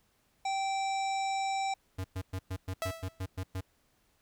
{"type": "harmonic tone", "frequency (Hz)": 778, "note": "G5", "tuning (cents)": -13, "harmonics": [1, 3, 5, 7, 9, 10], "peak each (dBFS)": [-30, -40, -44, -47, -49, -50], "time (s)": [0.45, 1.74], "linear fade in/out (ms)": 5}
{"type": "tone bursts", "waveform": "square", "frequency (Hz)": 93.7, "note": "F#2", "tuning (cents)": 22, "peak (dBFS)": -34, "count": 10, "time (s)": [1.98, 3.61], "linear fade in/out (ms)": 10, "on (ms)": 64, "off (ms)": 110}
{"type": "tone with exponential decay", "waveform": "sawtooth", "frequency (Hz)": 656, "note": "E5", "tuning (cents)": -9, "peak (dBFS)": -26, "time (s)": [2.82, 3.22], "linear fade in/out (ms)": 0, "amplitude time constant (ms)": 85}
{"effects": ["pink hiss -71 dBFS RMS until 4.21 s"]}